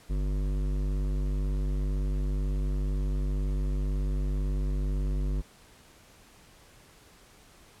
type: tone with hard clipping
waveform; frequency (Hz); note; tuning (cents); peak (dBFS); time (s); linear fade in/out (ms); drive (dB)
sine; 49; G1; 0; -28; 0.09-5.42; 20; 14
effects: pink hiss -56 dBFS RMS until 7.8 s + low-pass 12000 Hz 12 dB/octave